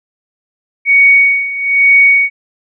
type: tone with tremolo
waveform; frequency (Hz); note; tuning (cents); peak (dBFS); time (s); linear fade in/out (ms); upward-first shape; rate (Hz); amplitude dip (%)
sine; 2236; C#7; +14; -3; 0.85-2.3; 50; sine; 1.1; 80
effects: none